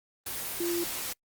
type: tone in noise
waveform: sine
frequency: 344.5 Hz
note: F4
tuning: 24 cents flat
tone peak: -28 dBFS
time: 0.6-0.84 s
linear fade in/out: 5 ms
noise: white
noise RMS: -35 dBFS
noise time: 0.26-1.13 s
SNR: +4 dB
effects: noise-tail reverb RT60 0.1 s tail -26 dB re dry + Opus 24 kbps